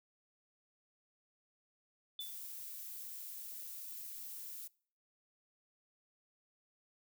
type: tone with exponential decay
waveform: sine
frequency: 3500 Hz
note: A7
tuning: 10 cents flat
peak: -38 dBFS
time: 2.19-2.41 s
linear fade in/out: 2 ms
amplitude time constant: 47 ms
type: noise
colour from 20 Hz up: violet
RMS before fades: -47 dBFS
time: 2.2-4.68 s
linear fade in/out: 10 ms
effects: noise-tail reverb RT60 0.5 s tail -24 dB re dry